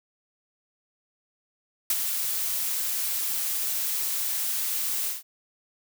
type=noise with ADSR envelope; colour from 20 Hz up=blue; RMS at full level=-22 dBFS; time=1.9-5.23 s; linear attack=3 ms; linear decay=42 ms; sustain=-6 dB; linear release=160 ms; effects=none